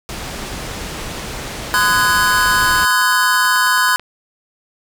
pink low-pass noise, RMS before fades -27 dBFS, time 0.09-2.85 s, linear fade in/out 0 ms, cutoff 9100 Hz, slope 12 dB/octave
square chord, Ab dominant seventh, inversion first, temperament equal with one note detuned, 1019.7 / 1244.5 / 1480 / 1661.2 Hz, C6 / Eb6 / Gb6 / Ab6, -45 / 0 / 0 / 0 cents, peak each -17 / -23 / -17 / -19 dBFS, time 1.74-3.96 s, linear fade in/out 0 ms
click train, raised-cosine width 0.3 ms, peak -18 dBFS, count 14, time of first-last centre 2.58-3.996 s, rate 9.18 Hz
effects none

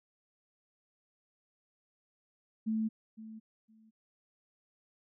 sine tone with echo, 220 Hz, A3, in tune, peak -29 dBFS, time 2.66-2.89 s, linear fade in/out 20 ms, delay 510 ms, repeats 2, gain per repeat -15 dB, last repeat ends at 3.91 s, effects none

